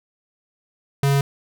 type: tone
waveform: square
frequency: 139.4 Hz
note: C#3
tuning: 10 cents sharp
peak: -16 dBFS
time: 1.03-1.21 s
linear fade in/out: 2 ms
effects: none